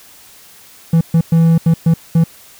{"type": "tone bursts at uneven times", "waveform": "triangle", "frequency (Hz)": 164.81, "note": "E3", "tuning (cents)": 0, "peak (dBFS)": -5, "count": 6, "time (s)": [[0.93, 1.01], [1.14, 1.21], [1.32, 1.58], [1.66, 1.74], [1.86, 1.94], [2.15, 2.24]], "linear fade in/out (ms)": 5, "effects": ["white hiss -42 dBFS RMS until 2.59 s"]}